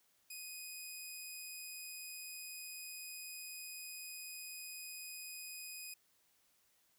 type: tone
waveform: 10% pulse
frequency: 2496 Hz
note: D#7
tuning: 5 cents sharp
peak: -37 dBFS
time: 0.3-5.94 s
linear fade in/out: 5 ms
effects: white hiss -74 dBFS RMS until 6.98 s